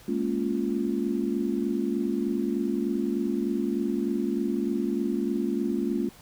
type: chord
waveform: sine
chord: Bb minor seventh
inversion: third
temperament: just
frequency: 209.8 / 233.1 / 279.7 / 349.6 Hz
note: Ab3 / Bb3 / Db4 / F4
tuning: +18 / 0 / +16 / +2 cents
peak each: -30 dBFS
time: 0.08-6.09 s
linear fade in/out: 5 ms
effects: pink hiss -52 dBFS RMS until 6.21 s